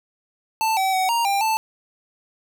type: tone with pitch steps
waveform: square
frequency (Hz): 885 / 765 / 751 / 934 / 795 / 882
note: A5 / G5 / F#5 / A#5 / G5 / A5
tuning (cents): +10 / -42 / +26 / +3 / +24 / +4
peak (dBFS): -19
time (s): 0.61-1.57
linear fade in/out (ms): 0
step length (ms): 160
effects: none